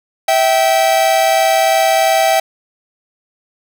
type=tone pair together; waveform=45% pulse; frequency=652 / 774.9 Hz; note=E5 / G5; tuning=-19 / -20 cents; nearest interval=minor third; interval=299 cents; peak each=-13 dBFS; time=0.28-2.4 s; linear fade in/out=5 ms; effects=none